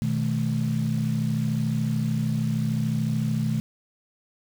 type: tone cluster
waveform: sine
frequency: 122.8 / 156.2 / 216.9 Hz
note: B2 / D#3 / A3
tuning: -9 / +7 / -25 cents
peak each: -26 dBFS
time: 0.02-3.6 s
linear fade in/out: 0 ms
effects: tanh soft clip ceiling -14 dBFS + 7-bit